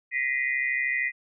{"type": "tone cluster", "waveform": "sine", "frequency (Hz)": [1907, 2040, 2456], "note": ["A#6", "C7", "D#7"], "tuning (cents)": [39, -44, -23], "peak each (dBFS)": [-28, -27, -32], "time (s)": [0.11, 1.12], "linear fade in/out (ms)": 50, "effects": []}